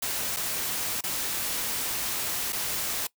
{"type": "noise with dropouts", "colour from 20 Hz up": "white", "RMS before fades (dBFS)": -30, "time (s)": [0.02, 3.07], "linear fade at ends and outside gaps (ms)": 5, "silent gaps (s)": [[0.364, 0.368], [1.009, 1.037], [2.524, 2.528]], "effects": ["noise-tail reverb RT60 0.1 s tail -21 dB re dry"]}